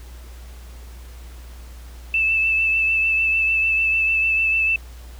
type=tone with vibrato; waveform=sine; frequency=2637 Hz; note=E7; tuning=in tune; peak=-16 dBFS; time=2.14-4.76 s; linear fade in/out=2 ms; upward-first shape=triangle; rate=6.7 Hz; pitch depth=25 cents each way; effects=added 60 Hz sine -36 dBFS peak until 5.19 s + pink hiss -48 dBFS RMS until 5.19 s